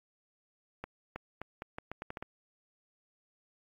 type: accelerating click train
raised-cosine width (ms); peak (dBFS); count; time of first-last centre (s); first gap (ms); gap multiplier
0.5; -24; 10; 0.84-2.225; 320; 0.8
effects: AAC 64 kbps